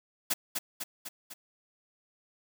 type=noise with echo; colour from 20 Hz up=white; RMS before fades=-28 dBFS; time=0.3-0.34 s; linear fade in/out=10 ms; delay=250 ms; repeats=4; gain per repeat=-4 dB; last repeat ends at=1.34 s; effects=none